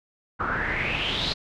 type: noise with low-pass filter sweep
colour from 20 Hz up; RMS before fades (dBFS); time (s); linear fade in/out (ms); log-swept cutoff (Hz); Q
pink; -27; 0.39-1.34; 20; 1300 to 4300; 6.7
effects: none